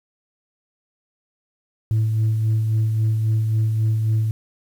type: tone with tremolo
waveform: sine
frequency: 110 Hz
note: A2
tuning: in tune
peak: -13 dBFS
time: 1.91-4.31 s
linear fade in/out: 0 ms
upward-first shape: sine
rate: 3.7 Hz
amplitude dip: 40%
effects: tanh soft clip ceiling -14 dBFS + 8-bit